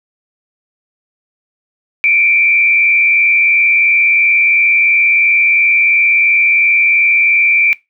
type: tone with frequency modulation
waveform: sine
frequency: 2349 Hz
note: D7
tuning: in tune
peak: -8 dBFS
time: 2.04-7.73 s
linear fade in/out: 0 ms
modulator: 82.9 Hz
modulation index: 0.93
effects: noise-tail reverb RT60 0.2 s tail -21 dB re dry